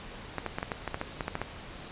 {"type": "clicks", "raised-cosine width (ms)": 0.5, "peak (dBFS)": -16, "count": 12, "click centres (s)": [0.383, 0.463, 0.585, 0.629, 0.718, 0.877, 0.944, 1.014, 1.208, 1.281, 1.354, 1.416], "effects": ["pink hiss -44 dBFS RMS until 1.91 s", "resampled to 8000 Hz"]}